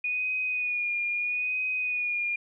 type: tone with vibrato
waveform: sine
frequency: 2463 Hz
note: D#7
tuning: 18 cents flat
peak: -26 dBFS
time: 0.04-2.36 s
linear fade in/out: 5 ms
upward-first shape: sine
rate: 0.77 Hz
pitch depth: 35 cents each way
effects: none